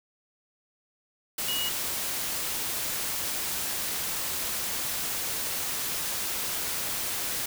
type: tone in noise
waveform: sine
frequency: 2898 Hz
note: F#7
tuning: 37 cents flat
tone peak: -29 dBFS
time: 1.48-1.69 s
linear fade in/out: 5 ms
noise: white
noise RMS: -31 dBFS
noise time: 1.38-7.46 s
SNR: -1 dB
effects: none

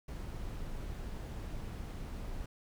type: noise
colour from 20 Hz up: brown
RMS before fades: -41 dBFS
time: 0.08-2.46 s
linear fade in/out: 5 ms
effects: none

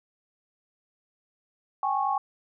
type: tone cluster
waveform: sine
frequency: 785 / 835 / 1099 Hz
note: G5 / G#5 / C#6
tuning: +2 / +9 / -15 cents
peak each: -28 dBFS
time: 1.83-2.18 s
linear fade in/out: 2 ms
effects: none

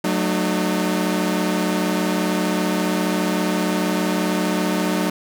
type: chord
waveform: sawtooth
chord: D# diminished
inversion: first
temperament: equal with one note detuned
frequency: 185 / 220 / 303.5 Hz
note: F#3 / A3 / D#4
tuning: 0 / 0 / -43 cents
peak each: -18 / -21 / -19 dBFS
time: 0.04-5.1 s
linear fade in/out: 5 ms
effects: none

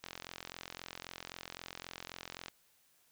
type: click train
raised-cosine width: 0.2 ms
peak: -25 dBFS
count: 108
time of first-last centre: 0.04-2.483 s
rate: 43.8 Hz
effects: white hiss -70 dBFS RMS until 3.11 s

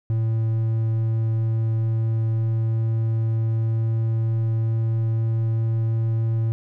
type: tone with pitch glide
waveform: triangle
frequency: 112.2 to 112.98 Hz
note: A2 to A2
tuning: +34 to +46 cents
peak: -17 dBFS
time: 0.1-6.52 s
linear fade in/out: 0 ms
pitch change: +12 cents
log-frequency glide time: 1.59-6.36 s
effects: none

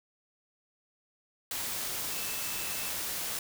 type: tone in noise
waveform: sine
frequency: 2637 Hz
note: E7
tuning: in tune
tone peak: -45 dBFS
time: 2.12-2.89 s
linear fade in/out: 2 ms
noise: white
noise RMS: -35 dBFS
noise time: 1.51-3.39 s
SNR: -13 dB
effects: none

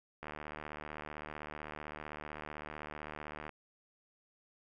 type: click train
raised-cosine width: 0.5 ms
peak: -28 dBFS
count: 248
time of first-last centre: 0.23-3.493 s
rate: 75.7 Hz
effects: none

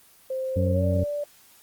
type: tone with pitch glide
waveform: sine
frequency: 523.3 to 584 Hz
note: C5 to D5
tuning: 0 to -10 cents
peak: -26 dBFS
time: 0.3-1.24 s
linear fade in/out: 5 ms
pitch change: +190 cents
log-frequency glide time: 0.71-0.85 s
type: harmonic tone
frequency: 91.8 Hz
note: F#2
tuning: 13 cents flat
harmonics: 1 / 2 / 3 / 5 / 6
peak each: -22 / -28 / -32 / -36 / -38 dBFS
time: 0.56-1.04 s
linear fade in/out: 5 ms
effects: white hiss -55 dBFS RMS until 1.62 s + Opus 24 kbps

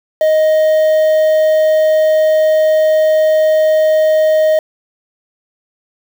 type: tone with quantisation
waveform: triangle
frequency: 624 Hz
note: D#5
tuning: 5 cents sharp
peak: -6 dBFS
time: 0.21-4.59 s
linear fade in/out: 2 ms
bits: 5
effects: none

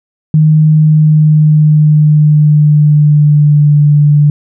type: tone with pitch glide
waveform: sine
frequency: 154.8 to 147.3 Hz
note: D#3 to D3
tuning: -9 to +6 cents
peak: -3 dBFS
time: 0.34-4.3 s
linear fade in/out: 2 ms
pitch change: -85 cents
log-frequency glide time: 0.71-3.78 s
effects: none

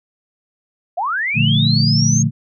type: linear sweep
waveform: sine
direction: up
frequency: 642 to 6560 Hz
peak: -17 dBFS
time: 0.97-2.23 s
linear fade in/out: 10 ms
type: chord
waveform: sine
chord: Bb major seventh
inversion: none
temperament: equal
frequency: 116.54 / 146.83 / 174.61 / 220 Hz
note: Bb2 / D3 / F3 / A3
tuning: 0 / 0 / 0 / 0 cents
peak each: -17 / -16 / -21 / -19 dBFS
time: 1.34-2.31 s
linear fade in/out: 50 ms
effects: none

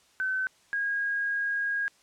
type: tone pair in turn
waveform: sine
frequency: 1526 / 1635.1 Hz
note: G6 / G#6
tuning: -47 / -27 cents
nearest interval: minor second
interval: 120 cents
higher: second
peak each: -26 dBFS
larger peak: neither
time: 0.2-0.47 / 0.73-1.88 s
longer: second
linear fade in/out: 0 ms
effects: white hiss -62 dBFS RMS until 2.02 s + low-pass 8000 Hz 12 dB/octave

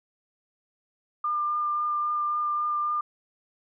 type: tone with vibrato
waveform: sine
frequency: 1200 Hz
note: D6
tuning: 37 cents sharp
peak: -24 dBFS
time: 1.24-3.01 s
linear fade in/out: 5 ms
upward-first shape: triangle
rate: 3.7 Hz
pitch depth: 12 cents each way
effects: none

